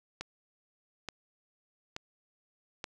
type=click train; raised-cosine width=0.2 ms; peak=-20 dBFS; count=4; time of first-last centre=0.21-2.842 s; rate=1.14 Hz; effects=none